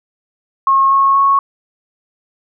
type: tone with pitch steps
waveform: sine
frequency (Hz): 1084 / 1093.4 / 1102.9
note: C#6 / C#6 / C#6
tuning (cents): -39 / -24 / -9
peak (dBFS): -8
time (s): 0.67-1.39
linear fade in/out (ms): 2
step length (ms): 240
effects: none